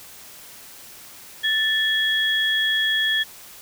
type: tone pair together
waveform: sine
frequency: 1760 / 3322 Hz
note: A6 / G#7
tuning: 0 / 0 cents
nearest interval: major seventh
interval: 1100 cents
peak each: -21 dBFS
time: 1.43-3.24 s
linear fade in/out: 20 ms
effects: white hiss -43 dBFS RMS until 3.61 s